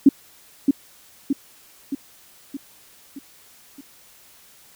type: tone with echo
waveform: sine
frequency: 277.2 Hz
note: C#4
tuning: in tune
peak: -6 dBFS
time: 0.06-0.09 s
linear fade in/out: 5 ms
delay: 620 ms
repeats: 6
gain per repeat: -5 dB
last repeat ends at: 3.81 s
effects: white hiss -51 dBFS RMS until 4.75 s